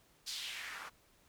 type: noise with band-pass filter sweep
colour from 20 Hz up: white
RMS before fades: -44 dBFS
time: 0.26-0.9 s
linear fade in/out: 20 ms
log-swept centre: 4800 to 1100 Hz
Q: 2.3
effects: pink hiss -68 dBFS RMS until 1.28 s